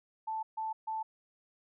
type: tone bursts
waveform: sine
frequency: 880 Hz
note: A5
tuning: in tune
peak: -33 dBFS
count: 3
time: 0.27-1.03 s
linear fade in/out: 10 ms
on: 160 ms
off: 140 ms
effects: none